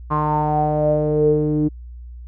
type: tone with low-pass filter sweep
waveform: sawtooth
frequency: 151.3 Hz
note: D#3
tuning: 48 cents flat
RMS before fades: -18 dBFS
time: 0.1-1.69 s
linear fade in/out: 20 ms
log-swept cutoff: 1100 to 330 Hz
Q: 9.9
effects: added 60 Hz sine -33 dBFS peak until 2.27 s